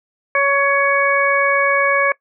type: harmonic tone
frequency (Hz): 559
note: C#5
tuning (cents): +14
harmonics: 1 / 2 / 3 / 4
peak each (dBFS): -18 / -18 / -18 / -18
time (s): 0.35-2.12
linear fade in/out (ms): 2
effects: noise-tail reverb RT60 0.1 s tail -21 dB re dry